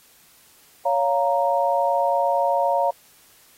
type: chord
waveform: sine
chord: Bb minor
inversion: first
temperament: just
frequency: 559.4 / 699.2 / 932.3 Hz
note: Db5 / F5 / Bb5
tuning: +16 / +2 / 0 cents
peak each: -22 dBFS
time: 0.85-2.91 s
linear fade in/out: 10 ms
effects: white hiss -54 dBFS RMS until 3.57 s + AAC 48 kbps